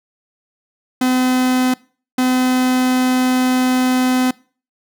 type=tone bursts at uneven times; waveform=45% pulse; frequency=254.6 Hz; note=C4; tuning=47 cents flat; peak=-13 dBFS; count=2; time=1.01-1.74 / 2.18-4.31 s; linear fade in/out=5 ms; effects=noise-tail reverb RT60 0.4 s tail -23 dB re dry